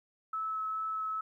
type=tone with vibrato; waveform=sine; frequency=1299 Hz; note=E6; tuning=26 cents flat; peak=-32 dBFS; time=0.33-1.21 s; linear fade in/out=5 ms; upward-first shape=sine; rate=2.4 Hz; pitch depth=8 cents each way; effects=12-bit